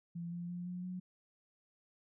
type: tone with pitch steps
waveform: sine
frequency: 170.5 / 173.38 / 176.31 / 179.29 / 182.32 Hz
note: F3 / F3 / F3 / F3 / F#3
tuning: -41 / -12 / +17 / +46 / -25 cents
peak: -39 dBFS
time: 0.15-1 s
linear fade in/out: 10 ms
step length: 170 ms
effects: none